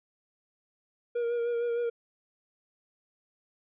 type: tone with vibrato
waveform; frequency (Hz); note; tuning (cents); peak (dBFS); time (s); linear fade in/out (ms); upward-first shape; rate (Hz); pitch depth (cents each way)
triangle; 472.9; A#4; +25; -25; 1.15-1.9; 10; sine; 6.5; 25
effects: resampled to 8000 Hz